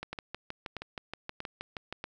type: two click trains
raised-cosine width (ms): 0.3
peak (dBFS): -21 / -21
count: 4 / 13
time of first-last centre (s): 0.13-2.041 / 0.03-1.926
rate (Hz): 1.57 / 6.33
effects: none